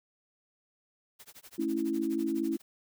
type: noise with tremolo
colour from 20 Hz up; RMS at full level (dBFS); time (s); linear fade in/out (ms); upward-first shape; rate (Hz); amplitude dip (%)
white; -49; 1.19-2.62; 10; sine; 12; 100
type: chord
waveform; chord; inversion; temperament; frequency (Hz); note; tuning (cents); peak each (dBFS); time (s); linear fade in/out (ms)
sine; A major; none; equal; 220 / 277.2 / 329.6; A3 / C#4 / E4; 0 / 0 / 0; -36 / -33 / -30; 1.58-2.57; 10
effects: none